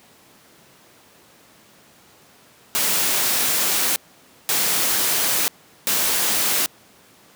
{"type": "noise bursts at uneven times", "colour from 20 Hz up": "white", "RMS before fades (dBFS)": -20, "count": 3, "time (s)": [[2.75, 3.96], [4.49, 5.48], [5.87, 6.66]], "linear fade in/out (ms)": 0, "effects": ["pink hiss -51 dBFS RMS until 7.35 s", "high-pass 150 Hz 12 dB/octave"]}